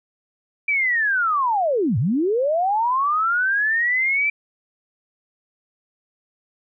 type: linear two-way sweep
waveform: sine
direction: down then up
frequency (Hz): 2349 to 98 to 2349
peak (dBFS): -17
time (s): 0.68-4.3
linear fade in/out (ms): 5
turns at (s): 1.98
effects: none